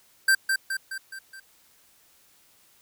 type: tone with echo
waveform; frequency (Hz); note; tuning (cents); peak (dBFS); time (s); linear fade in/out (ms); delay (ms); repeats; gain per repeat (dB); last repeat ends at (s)
square; 1568; G6; 0; -17; 0.28-0.35; 5; 210; 5; -5; 1.4
effects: white hiss -60 dBFS RMS until 2.81 s